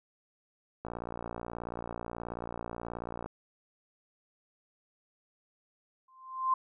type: click train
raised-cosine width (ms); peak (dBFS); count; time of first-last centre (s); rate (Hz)
1; -24; 142; 0.85-3.26; 58.5
type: tone with exponential growth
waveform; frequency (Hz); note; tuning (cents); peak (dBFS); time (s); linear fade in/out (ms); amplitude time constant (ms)
sine; 1044; C6; -4; -22; 6.08-6.54; 5; 100
effects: none